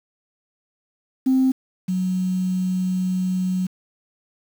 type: tone pair in turn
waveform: sine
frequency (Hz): 261.6 / 184.47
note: C4 / F#3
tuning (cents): 0 / -5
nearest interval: tritone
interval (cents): 605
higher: first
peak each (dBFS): -13 / -19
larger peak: first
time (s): 1.26-1.52 / 1.88-3.67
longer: second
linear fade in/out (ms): 10
effects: tanh soft clip ceiling -11 dBFS + 7-bit